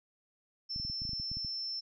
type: tone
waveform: sine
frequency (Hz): 5340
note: E8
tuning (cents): +22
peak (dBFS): -35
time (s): 0.69-1.81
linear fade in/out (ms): 20
type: clicks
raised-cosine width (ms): 5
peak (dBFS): -32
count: 12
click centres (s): 0.761 / 0.799 / 0.85 / 0.899 / 1.019 / 1.052 / 1.093 / 1.133 / 1.199 / 1.316 / 1.37 / 1.448
effects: none

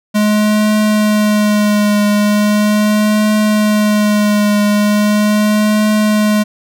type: tone with vibrato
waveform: square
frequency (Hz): 210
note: G#3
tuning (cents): +19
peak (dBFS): -10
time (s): 0.14-6.44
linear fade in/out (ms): 20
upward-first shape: triangle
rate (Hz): 0.39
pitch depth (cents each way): 26
effects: none

